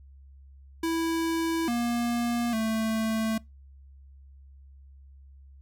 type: tone with pitch steps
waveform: square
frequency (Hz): 329.1 / 237.4 / 221.5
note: E4 / A#3 / A3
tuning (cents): -3 / +32 / +12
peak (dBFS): -26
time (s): 0.83-3.38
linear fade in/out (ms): 5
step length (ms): 850
effects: noise-tail reverb RT60 0.2 s tail -23 dB re dry + added 68 Hz sine -48 dBFS peak until 5.61 s